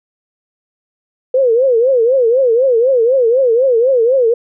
sine tone with vibrato, 493.9 Hz, B4, in tune, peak -8 dBFS, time 1.34-4.34 s, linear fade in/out 5 ms, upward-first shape triangle, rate 4 Hz, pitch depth 200 cents each way, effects none

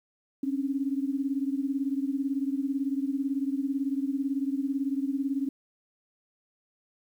sine beating tone pair, 269.3 / 287.3 Hz, C#4 / D4, -50 / -38 cents, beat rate 18 Hz, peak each -28 / -31 dBFS, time 0.43-5.49 s, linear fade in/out 5 ms, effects 10-bit

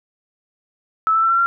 sine tone with pitch steps, 1307 / 1323.7 / 1340.6 / 1357.8 / 1375.2 Hz, E6 / E6 / E6 / F6 / F6, -15 / +7 / +29 / -49 / -27 cents, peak -13 dBFS, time 1.07-1.46 s, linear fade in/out 0 ms, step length 78 ms, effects none

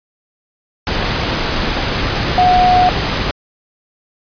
sine tone in noise, 728 Hz, F#5, 28 cents flat, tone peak -8 dBFS, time 2.38-2.89 s, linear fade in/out 0 ms, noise pink, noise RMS -17 dBFS, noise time 0.87-3.31 s, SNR +6 dB, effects resampled to 11025 Hz

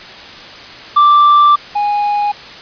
triangle tone pair in turn, 1174.7 / 825.9 Hz, D6 / G#5, 0 / -10 cents, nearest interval tritone, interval 610 cents, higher first, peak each -3 / -10 dBFS, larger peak first, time 0.96-1.56 / 1.75-2.32 s, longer first, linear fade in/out 10 ms, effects white hiss -32 dBFS RMS until 2.61 s + resampled to 11025 Hz

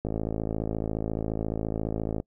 click train, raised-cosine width 2 ms, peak -16 dBFS, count 118, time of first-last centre 0.05-2.201 s, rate 54.4 Hz, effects noise-tail reverb RT60 0.1 s tail -26 dB re dry

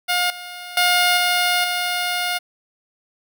10% pulse tone with level steps, 713 Hz, F5, 36 cents sharp, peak -9 / -24 / -6 / -8 / -12 dBFS, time 0.08-2.39 s, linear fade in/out 20 ms, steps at 0.3 / 0.77 / 1.17 / 1.64 s, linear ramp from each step 2 ms, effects none

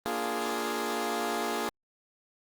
15% pulse chord, Bb dominant seventh, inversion none, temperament equal, 233.1 / 293.7 / 349.2 / 415.3 Hz, Bb3 / D4 / F4 / Ab4, 0 / 0 / 0 / 0 cents, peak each -29 / -32 / -29 / -27 dBFS, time 0.06-1.69 s, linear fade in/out 0 ms, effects Opus 32 kbps

